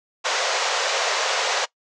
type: band-pass noise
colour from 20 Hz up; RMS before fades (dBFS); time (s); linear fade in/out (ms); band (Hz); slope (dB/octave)
pink; -23; 0.24-1.66; 20; 470 to 7000; 48
effects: noise-tail reverb RT60 0.1 s tail -21 dB re dry